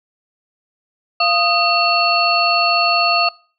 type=tone cluster; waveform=sine; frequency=692 / 1247 / 2713 / 4404 Hz; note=F5 / D#6 / E7 / C#8; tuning=-16 / +3 / +49 / -12 cents; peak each=-18 dBFS; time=1.2-3.29 s; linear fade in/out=5 ms; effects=noise-tail reverb RT60 0.4 s tail -23 dB re dry